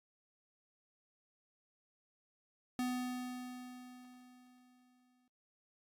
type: tone with exponential decay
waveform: square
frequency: 250 Hz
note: B3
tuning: 21 cents sharp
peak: -34 dBFS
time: 2.79-5.28 s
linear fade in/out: 1 ms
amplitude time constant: 540 ms
effects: AAC 64 kbps